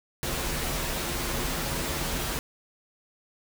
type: noise with comb filter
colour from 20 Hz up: pink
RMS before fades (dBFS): -30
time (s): 0.23-2.39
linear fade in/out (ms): 0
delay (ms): 10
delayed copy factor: -0.5
effects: none